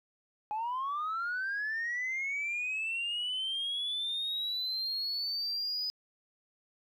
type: linear sweep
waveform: sine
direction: up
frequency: 830.6 to 5000 Hz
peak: -30 dBFS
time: 0.51-5.9 s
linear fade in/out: 0 ms
effects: tanh soft clip ceiling -29 dBFS + 12-bit